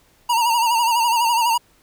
square tone with vibrato, 932.3 Hz, A#5, in tune, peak -16 dBFS, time 0.29-1.58 s, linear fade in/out 10 ms, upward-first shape sine, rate 12 Hz, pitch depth 70 cents each way, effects pink hiss -57 dBFS RMS until 1.82 s

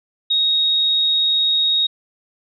sine tone, 3758 Hz, A#7, 13 cents sharp, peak -14 dBFS, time 0.3-1.87 s, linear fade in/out 10 ms, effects none

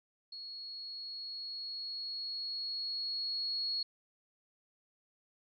sine tone with level ramp, 4331 Hz, C#8, 41 cents flat, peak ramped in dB -43 to -32 dBFS, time 0.32-3.83 s, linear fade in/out 5 ms, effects none

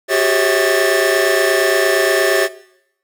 45% pulse tone cluster, 374.2 / 402.8 / 546 / 648 / 1772 Hz, F#4 / G4 / C#5 / E5 / A6, +20 / +47 / -26 / -30 / +12 cents, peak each -19 dBFS, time 0.08-2.49 s, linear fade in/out 50 ms, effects noise-tail reverb RT60 0.8 s tail -19 dB re dry

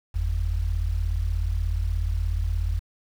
sine tone pair together, 46.49 / 83.2 Hz, F#1 / E2, +9 / +17 cents, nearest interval minor seventh, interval 1008 cents, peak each -24 / -25 dBFS, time 0.14-2.8 s, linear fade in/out 20 ms, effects tanh soft clip ceiling -14 dBFS + 8-bit

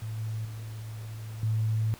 sine tone with level steps, 110 Hz, A2, in tune, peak -32 / -30 / -36 / -24 dBFS, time 0.02-1.94 s, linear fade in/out 0 ms, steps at 0.18 / 0.45 / 1.43 s, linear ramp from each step 2 ms, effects pink hiss -51 dBFS RMS until 1.99 s

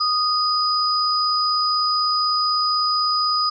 sine tone pair together, 1242 / 4968 Hz, D#6 / D#8, -3 / -3 cents, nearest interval 2 octaves, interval 2400 cents, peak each -20 dBFS, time 0-3.5 s, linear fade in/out 10 ms, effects none

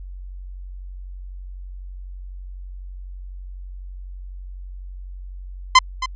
sawtooth tone with echo, 1031 Hz, C6, 26 cents flat, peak -3 dBFS, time 5.75-5.79 s, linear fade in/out 5 ms, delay 270 ms, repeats 1, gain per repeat -14 dB, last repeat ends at 6.06 s, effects added 46 Hz sine -32 dBFS peak until 6.15 s + resampled to 16000 Hz

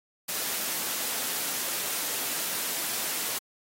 white high-pass noise, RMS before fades -31 dBFS, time 0.28-3.39 s, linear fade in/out 10 ms, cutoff 190 Hz, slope 12 dB/octave, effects AAC 48 kbps

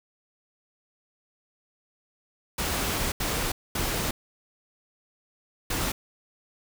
pink noise bursts at uneven times, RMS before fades -28 dBFS, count 4, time 2.58-3.12 / 3.2-3.52 / 3.75-4.11 / 5.7-5.92 s, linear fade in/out 5 ms, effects none

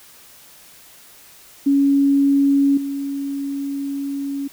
sine tone with level steps, 278.9 Hz, C#4, 11 cents sharp, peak -12 / -22 dBFS, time 1.66-4.48 s, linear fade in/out 10 ms, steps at 2.77 s, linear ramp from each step 5 ms, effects white hiss -46 dBFS RMS until 4.52 s

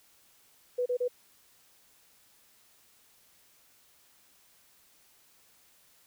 sine tone bursts, 493.9 Hz, B4, in tune, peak -26 dBFS, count 3, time 0.78-1.082 s, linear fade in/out 10 ms, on 80 ms, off 31 ms, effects white hiss -63 dBFS RMS until 6.06 s

